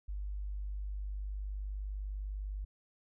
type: tone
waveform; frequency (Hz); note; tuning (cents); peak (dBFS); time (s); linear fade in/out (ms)
sine; 49.89; G1; +31; -36; 0.08-2.65; 10
effects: none